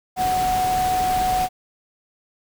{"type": "tone in noise", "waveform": "sine", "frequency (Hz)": 740, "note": "F#5", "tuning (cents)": 0, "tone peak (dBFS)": -18, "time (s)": [0.16, 1.49], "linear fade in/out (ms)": 50, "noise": "pink", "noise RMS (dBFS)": -29, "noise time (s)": [0.16, 1.49], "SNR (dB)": 8, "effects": []}